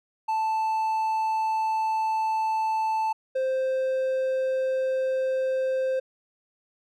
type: tone pair in turn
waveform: triangle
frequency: 880 / 523.3 Hz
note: A5 / C5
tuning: 0 / 0 cents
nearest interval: major sixth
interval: 900 cents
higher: first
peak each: -21 dBFS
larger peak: neither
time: 0.28-3.13 / 3.35-6 s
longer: first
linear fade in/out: 10 ms
effects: none